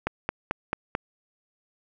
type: click train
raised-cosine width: 0.5 ms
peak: -10 dBFS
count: 5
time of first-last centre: 0.07-0.951 s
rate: 4.54 Hz
effects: none